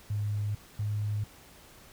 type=tone pair in turn; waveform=sine; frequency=103.83 / 104.73 Hz; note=G#2 / G#2; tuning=0 / +15 cents; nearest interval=unison; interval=15 cents; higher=second; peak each=-28 dBFS; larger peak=neither; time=0.1-0.55 / 0.79-1.24 s; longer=neither; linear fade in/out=5 ms; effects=pink hiss -54 dBFS RMS until 1.92 s